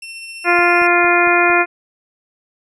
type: tone with tremolo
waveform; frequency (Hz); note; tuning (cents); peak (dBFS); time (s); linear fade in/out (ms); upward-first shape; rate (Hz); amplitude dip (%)
sawtooth; 2700; E7; +41; -25; 0.02-0.87; 5; sine; 15; 25
type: harmonic tone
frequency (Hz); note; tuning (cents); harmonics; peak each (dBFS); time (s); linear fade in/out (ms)
349.2; F4; 0; 1 / 2 / 3 / 4 / 5 / 6 / 7; -17 / -17 / -20 / -17 / -20 / -20 / -17; 0.44-1.66; 50
type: click train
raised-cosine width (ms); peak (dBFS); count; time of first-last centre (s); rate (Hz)
3; -25; 5; 0.59-1.501; 4.39
effects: resampled to 24000 Hz

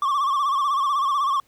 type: tone with vibrato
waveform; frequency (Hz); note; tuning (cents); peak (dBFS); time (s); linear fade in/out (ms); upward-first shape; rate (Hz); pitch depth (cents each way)
triangle; 1121; C#6; +19; -17; 0.02-1.4; 2; sine; 16; 93
effects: pink hiss -62 dBFS RMS until 1.47 s

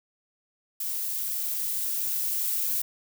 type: noise with level ramp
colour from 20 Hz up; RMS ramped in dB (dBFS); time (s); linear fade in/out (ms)
violet; -31 to -27; 0.8-2.82; 5
effects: none

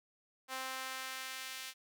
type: tone with high-pass filter sweep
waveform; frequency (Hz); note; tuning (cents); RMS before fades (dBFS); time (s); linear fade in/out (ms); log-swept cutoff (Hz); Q
sawtooth; 261.6; C4; 0; -43; 0.48-1.74; 50; 900 to 2600; 0.91
effects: none

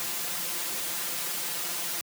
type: noise with comb filter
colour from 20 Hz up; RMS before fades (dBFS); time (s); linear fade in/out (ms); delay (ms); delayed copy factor
white; -32; 0-2.01; 0; 5.8; +1
effects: high-pass 150 Hz 12 dB/octave

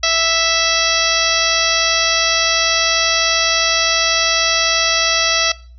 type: harmonic tone with a mistuned harmonic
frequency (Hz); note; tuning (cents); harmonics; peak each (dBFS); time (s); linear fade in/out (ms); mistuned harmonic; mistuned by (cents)
659.3; E5; 0; 1 / 2 / 3 / 4 / 5 / 6 / 7 / 8 / 9; -22 / -22 / -22 / -22 / -22 / -22 / -22 / -22 / -22; 0.03-5.52; 5; 9; -34
effects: noise-tail reverb RT60 0.4 s tail -20 dB re dry + added 60 Hz sine -37 dBFS peak until 5.78 s

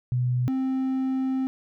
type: tone pair in turn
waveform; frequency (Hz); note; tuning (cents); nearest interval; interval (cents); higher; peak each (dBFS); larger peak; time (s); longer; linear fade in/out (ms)
sine / triangle; 124.4 / 262.8; B2 / C4; +13 / +8; octave + minor second; 1295; second; -21; neither; 0.12-0.48 / 0.48-1.47; second; 0
effects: none

